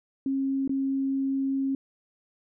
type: tone with dropouts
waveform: sine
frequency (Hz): 270.5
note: C#4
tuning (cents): -42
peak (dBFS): -24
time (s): 0.26-1.75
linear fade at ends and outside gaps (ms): 2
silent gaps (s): 0.677-0.694
effects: none